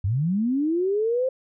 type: linear sweep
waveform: sine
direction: up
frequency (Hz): 87.31 to 530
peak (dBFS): -20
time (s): 0.04-1.29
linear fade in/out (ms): 5
effects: none